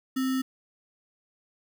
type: tone with sample-and-hold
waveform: sine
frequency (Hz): 261.6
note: C4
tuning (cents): 0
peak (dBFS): -24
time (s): 0.16-0.42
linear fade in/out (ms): 10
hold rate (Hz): 1575
effects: none